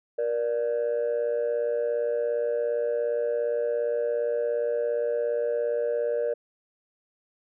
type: tone pair together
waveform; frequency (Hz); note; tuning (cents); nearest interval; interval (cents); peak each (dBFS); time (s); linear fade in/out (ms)
sine; 473.7 / 591; A#4 / D5; +28 / +11; major third; 383; -24 / -26; 0.18-6.34; 10
effects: tanh soft clip ceiling -20 dBFS